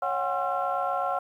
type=tone cluster; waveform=sine; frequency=554 / 729 / 797 / 1065 / 1355 Hz; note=C#5 / F#5 / G5 / C6 / E6; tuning=-1 / -26 / +28 / +30 / +47 cents; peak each=-32 / -28 / -33 / -33 / -31 dBFS; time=0.02-1.19 s; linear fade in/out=5 ms; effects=tanh soft clip ceiling -16 dBFS + 10-bit